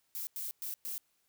violet noise bursts at uneven times, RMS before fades -39 dBFS, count 4, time 0.15-0.27 / 0.36-0.51 / 0.62-0.74 / 0.85-0.98 s, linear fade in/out 0 ms, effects white hiss -75 dBFS RMS until 1.28 s

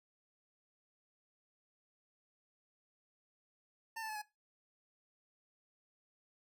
25% pulse tone with pitch steps, 900 / 880 / 860.4 / 841.2 Hz, A5 / A5 / A5 / G#5, +39 / 0 / -39 / +22 cents, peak -37 dBFS, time 3.96-4.22 s, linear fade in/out 10 ms, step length 65 ms, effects noise-tail reverb RT60 0.2 s tail -17 dB re dry

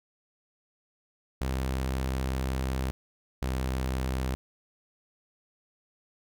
sawtooth tone pair in turn, 65.41 / 64.77 Hz, C2 / C2, 0 / -17 cents, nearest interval unison, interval 17 cents, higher first, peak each -24 dBFS, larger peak neither, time 1.41-2.91 / 3.42-4.35 s, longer first, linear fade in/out 0 ms, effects none

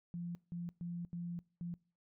sine tone bursts at uneven times, 172.9 Hz, F3, 17 cents flat, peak -39 dBFS, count 5, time 0.14-0.35 / 0.52-0.69 / 0.81-1.05 / 1.13-1.39 / 1.61-1.74 s, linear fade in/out 0 ms, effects noise-tail reverb RT60 0.4 s tail -24 dB re dry

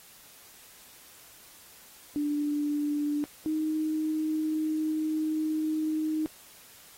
sine tone pair in turn, 293.8 / 311.3 Hz, D4 / D#4, +1 / +1 cents, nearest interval minor second, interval 100 cents, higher second, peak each -26 dBFS, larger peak neither, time 2.16-3.24 / 3.46-6.26 s, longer second, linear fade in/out 0 ms, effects white hiss -53 dBFS RMS until 6.97 s + AAC 48 kbps

